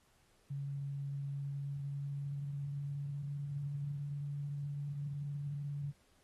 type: tone with pitch glide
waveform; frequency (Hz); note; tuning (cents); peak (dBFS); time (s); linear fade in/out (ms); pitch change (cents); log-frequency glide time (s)
sine; 140 to 143.27; C#3 to D3; +18 to -43; -37; 0.5-5.92; 10; +39; 1.24-3.95
effects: pink hiss -71 dBFS RMS until 6.23 s + AAC 32 kbps